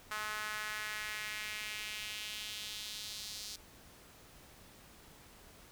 sawtooth tone with high-pass filter sweep, 212.8 Hz, G#3, 42 cents sharp, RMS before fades -42 dBFS, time 0.11-3.56 s, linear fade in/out 5 ms, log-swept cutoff 1300 to 4700 Hz, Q 2.1, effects pink hiss -58 dBFS RMS until 5.71 s

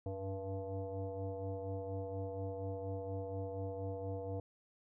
sine tone with frequency modulation, 288.9 Hz, D4, 28 cents flat, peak -38 dBFS, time 0.06-4.4 s, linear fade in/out 2 ms, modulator 194 Hz, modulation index 1.9, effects none

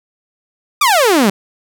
sawtooth exponential sweep, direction down, 1244.5 to 185 Hz, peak -5 dBFS, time 0.81-1.3 s, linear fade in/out 5 ms, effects none

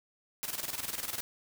white noise with tremolo, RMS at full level -35 dBFS, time 0.43-1.21 s, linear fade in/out 0 ms, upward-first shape square, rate 20 Hz, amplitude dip 70%, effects none

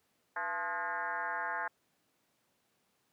sine tone with frequency modulation, 1244.5 Hz, D#6, in tune, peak -33 dBFS, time 0.36-1.68 s, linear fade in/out 5 ms, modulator 188 Hz, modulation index 2.9, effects pink hiss -75 dBFS RMS until 3.12 s + high-pass 150 Hz 12 dB/octave

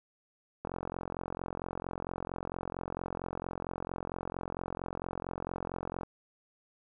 click train, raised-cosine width 1 ms, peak -22 dBFS, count 240, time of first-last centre 0.65-6.033 s, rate 44.4 Hz, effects none

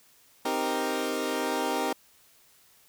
20% pulse chord, C minor seventh, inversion none, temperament equal, 261.6 / 311.1 / 392 / 466.2 Hz, C4 / Eb4 / G4 / Bb4, 0 / 0 / 0 / 0 cents, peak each -28 dBFS, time 0.45-1.93 s, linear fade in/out 5 ms, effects white hiss -60 dBFS RMS until 2.88 s

